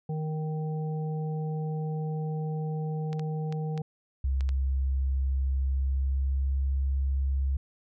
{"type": "harmonic tone", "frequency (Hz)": 155.56, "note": "D#3", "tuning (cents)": 0, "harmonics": [1, 3, 5], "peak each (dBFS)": [-29, -39, -43], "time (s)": [0.09, 3.82], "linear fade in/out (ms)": 5}
{"type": "clicks", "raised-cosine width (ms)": 0.2, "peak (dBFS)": -25, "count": 6, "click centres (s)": [3.13, 3.195, 3.525, 3.777, 4.408, 4.491]}
{"type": "tone with pitch glide", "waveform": "sine", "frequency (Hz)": [66.8, 67.73], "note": ["C2", "C#2"], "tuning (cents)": [36, -40], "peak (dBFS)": -24, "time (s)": [4.24, 7.57], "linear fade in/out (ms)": 5, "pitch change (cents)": 24, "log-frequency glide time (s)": [5.63, 6.58]}
{"effects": []}